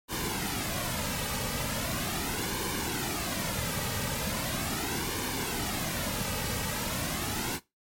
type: noise with flanger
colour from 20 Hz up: pink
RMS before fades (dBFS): -32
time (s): 0.08-7.6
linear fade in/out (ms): 50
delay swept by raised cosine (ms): 1.5 to 2.9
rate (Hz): 0.39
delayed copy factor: -0.6
effects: noise-tail reverb RT60 0.2 s tail -18 dB re dry + MP3 64 kbps